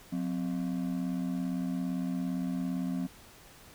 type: ring-modulated tone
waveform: triangle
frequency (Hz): 220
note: A3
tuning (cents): 0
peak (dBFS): -25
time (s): 0.12-3.07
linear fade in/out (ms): 10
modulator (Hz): 38.8
effects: pink hiss -54 dBFS RMS until 3.74 s